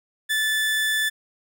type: tone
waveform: 30% pulse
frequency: 1748 Hz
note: A6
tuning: 12 cents flat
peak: -18 dBFS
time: 0.29-1.1 s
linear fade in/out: 20 ms
effects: none